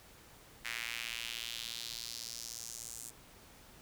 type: tone with high-pass filter sweep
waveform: square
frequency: 58.27 Hz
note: A#1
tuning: in tune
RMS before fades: -43 dBFS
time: 0.64-3.11 s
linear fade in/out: 20 ms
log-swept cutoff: 2000 to 8000 Hz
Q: 2.4
effects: pink hiss -58 dBFS RMS until 3.81 s